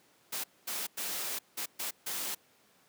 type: noise bursts at uneven times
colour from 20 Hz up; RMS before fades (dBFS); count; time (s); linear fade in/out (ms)
white; -36; 6; 0.32-0.44 / 0.67-0.87 / 0.97-1.39 / 1.57-1.66 / 1.79-1.91 / 2.06-2.35; 10
effects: pink hiss -65 dBFS RMS until 2.88 s + high-pass 200 Hz 12 dB/octave